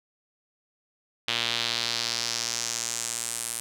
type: tone with band-pass filter sweep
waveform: sawtooth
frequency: 117.2 Hz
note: A#2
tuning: 10 cents sharp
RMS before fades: -30 dBFS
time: 1.28-3.6 s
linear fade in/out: 0 ms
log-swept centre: 3300 to 9600 Hz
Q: 2.5
effects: none